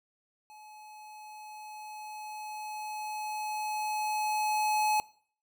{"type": "tone with level ramp", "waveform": "square", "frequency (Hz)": 852, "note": "G#5", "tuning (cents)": 44, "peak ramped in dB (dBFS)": [-50, -25], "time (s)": [0.5, 5], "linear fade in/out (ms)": 0, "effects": ["noise-tail reverb RT60 0.5 s tail -21 dB re dry"]}